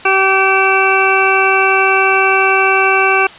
harmonic tone, 384.9 Hz, G4, 32 cents flat, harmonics 1 / 2 / 3 / 4 / 6 / 7, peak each -16 / -16 / -16 / -16 / -16 / -16 dBFS, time 0.05-3.27 s, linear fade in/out 5 ms, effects white hiss -34 dBFS RMS until 3.38 s + resampled to 8000 Hz

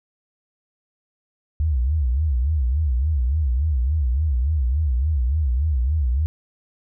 sine tone with vibrato, 69.3 Hz, C#2, in tune, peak -17 dBFS, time 1.6-6.26 s, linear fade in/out 0 ms, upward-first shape sine, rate 3.5 Hz, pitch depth 250 cents each way, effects none

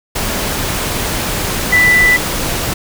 sine tone in noise, 1984 Hz, B6, 7 cents sharp, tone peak -7 dBFS, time 1.72-2.17 s, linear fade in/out 10 ms, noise pink, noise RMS -18 dBFS, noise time 0.15-2.74 s, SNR +8 dB, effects none

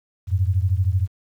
sine beating tone pair, 89 / 102 Hz, F2 / G#2, +33 / -31 cents, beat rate 13 Hz, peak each -19 / -21 dBFS, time 0.27-1.08 s, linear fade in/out 50 ms, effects 9-bit

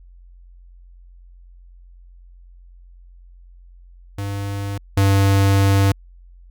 square tone pair in turn, 100 / 98.28 Hz, G2 / G2, +35 / +5 cents, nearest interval unison, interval 30 cents, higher first, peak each -24 / -13 dBFS, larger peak second, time 4.18-4.78 / 4.97-5.92 s, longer second, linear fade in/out 5 ms, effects added 44 Hz sine -42 dBFS peak until 6.5 s

